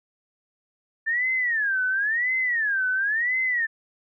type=tone with vibrato; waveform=sine; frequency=1760 Hz; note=A6; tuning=in tune; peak=-21 dBFS; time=1.06-3.67 s; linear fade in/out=20 ms; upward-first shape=sine; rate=0.96 Hz; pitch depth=270 cents each way; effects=none